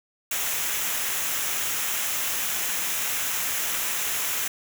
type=noise with comb filter; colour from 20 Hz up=white; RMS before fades=-27 dBFS; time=0.31-4.48 s; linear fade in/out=5 ms; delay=0.22 ms; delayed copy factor=-0.5; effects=none